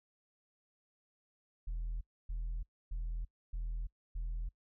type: tone bursts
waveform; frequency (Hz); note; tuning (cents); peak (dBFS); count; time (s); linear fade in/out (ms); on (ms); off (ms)
sine; 41; E1; -9; -33; 5; 1.67-4.49; 10; 340; 280
effects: noise-tail reverb RT60 0.1 s tail -25 dB re dry + tanh soft clip ceiling -34 dBFS